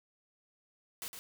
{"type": "noise with echo", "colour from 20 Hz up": "white", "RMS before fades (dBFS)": -41, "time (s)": [1.02, 1.08], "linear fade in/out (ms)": 0, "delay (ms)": 110, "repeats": 1, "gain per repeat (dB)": -6, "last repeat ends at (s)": 1.19, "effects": []}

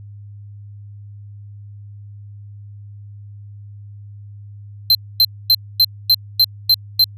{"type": "tone bursts", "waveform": "square", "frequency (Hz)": 4111, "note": "C8", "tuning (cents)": -31, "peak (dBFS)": -9, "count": 8, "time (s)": [4.9, 7.042], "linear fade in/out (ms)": 2, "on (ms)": 49, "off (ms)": 250, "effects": ["added 102 Hz sine -34 dBFS peak until 7.17 s"]}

